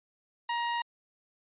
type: tone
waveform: sawtooth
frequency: 945 Hz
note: A#5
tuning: 23 cents sharp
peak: -25 dBFS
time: 0.49-0.82 s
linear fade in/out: 5 ms
effects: resampled to 8000 Hz